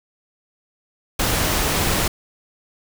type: noise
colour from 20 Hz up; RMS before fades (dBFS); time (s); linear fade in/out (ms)
pink; -20; 1.19-2.08; 5
effects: none

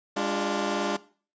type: chord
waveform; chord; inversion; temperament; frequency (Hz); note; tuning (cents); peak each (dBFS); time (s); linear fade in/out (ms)
15% pulse; D diminished; second; equal with one note detuned; 203.5 / 293.7 / 349.2; Ab3 / D4 / F4; -35 / 0 / 0; -24; 0.16-0.97; 10
effects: noise-tail reverb RT60 0.4 s tail -18 dB re dry + resampled to 16000 Hz

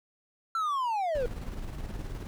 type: linear sweep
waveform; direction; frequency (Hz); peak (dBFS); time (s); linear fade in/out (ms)
triangle; down; 1362 to 466.2; -25; 0.55-1.26; 2
type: noise with tremolo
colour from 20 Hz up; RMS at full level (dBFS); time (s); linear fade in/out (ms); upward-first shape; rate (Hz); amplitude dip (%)
brown; -35; 1.15-2.27; 0; square; 19; 40
effects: none

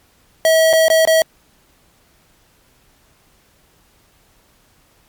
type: tone with dropouts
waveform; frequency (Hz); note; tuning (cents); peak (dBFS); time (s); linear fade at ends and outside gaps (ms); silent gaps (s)
square; 644; E5; -41; -10; 0.45-1.22; 1; 0.73-0.734 / 0.883-0.901 / 1.052-1.074
effects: pink hiss -55 dBFS RMS until 5.08 s + MP3 96 kbps

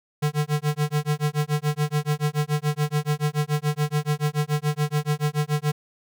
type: tone with tremolo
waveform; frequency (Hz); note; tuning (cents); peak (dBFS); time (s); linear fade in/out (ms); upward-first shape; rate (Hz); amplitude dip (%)
square; 149.3; D3; +29; -19; 0.22-5.72; 10; sine; 7; 100
effects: none

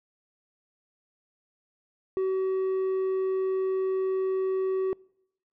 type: tone with quantisation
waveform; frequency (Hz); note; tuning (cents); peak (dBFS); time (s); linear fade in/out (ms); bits
triangle; 379.2; F#4; +43; -22; 2.17-4.93; 0; 8
effects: noise-tail reverb RT60 0.8 s tail -26 dB re dry + low-pass 2000 Hz 12 dB/octave

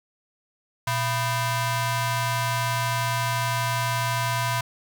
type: ring-modulated tone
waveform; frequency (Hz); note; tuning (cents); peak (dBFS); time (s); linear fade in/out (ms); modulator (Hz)
sawtooth; 554.4; C#5; 0; -16; 0.87-4.61; 5; 434
effects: none

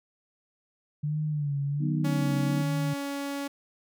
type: tone with vibrato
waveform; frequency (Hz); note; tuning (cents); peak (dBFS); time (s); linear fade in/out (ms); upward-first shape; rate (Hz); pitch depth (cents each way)
sine; 146.83; D3; 0; -26; 1.03-2.94; 10; sine; 1.3; 76
type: harmonic tone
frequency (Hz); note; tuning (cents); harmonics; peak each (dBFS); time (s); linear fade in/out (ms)
62; B1; +7; 3 / 4 / 5; -33 / -32 / -33; 1.79-2.65; 50
type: tone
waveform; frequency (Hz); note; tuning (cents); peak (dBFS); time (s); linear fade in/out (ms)
sawtooth; 281; C#4; +24; -27; 2.04-3.48; 10
effects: none

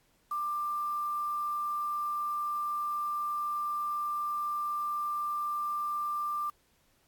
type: tone with quantisation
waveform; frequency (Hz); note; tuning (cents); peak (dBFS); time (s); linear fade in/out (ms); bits
sine; 1186; D6; +17; -30; 0.31-6.5; 5; 8
effects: pink hiss -69 dBFS RMS until 7.07 s + AAC 64 kbps

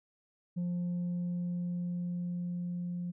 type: tone with level ramp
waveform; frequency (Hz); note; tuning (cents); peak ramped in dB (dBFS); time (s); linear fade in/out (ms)
sine; 176; F3; +14; -28 to -33; 0.56-3.12; 20
effects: tanh soft clip ceiling -30 dBFS

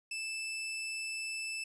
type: tone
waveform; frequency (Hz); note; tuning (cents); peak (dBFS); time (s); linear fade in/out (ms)
sawtooth; 2637; E7; 0; -33; 0.11-1.64; 5
effects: resampled to 24000 Hz

